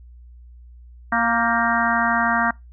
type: harmonic tone with a mistuned harmonic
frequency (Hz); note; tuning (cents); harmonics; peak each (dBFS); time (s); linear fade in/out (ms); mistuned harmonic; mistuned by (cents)
233.1; A#3; 0; 1 / 3 / 4 / 5 / 6 / 7 / 8; -25 / -24 / -25 / -24 / -26 / -24 / -26; 1.12-2.51; 5; 7; -51
effects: noise-tail reverb RT60 0.2 s tail -24 dB re dry + added 60 Hz sine -41 dBFS peak until 2.72 s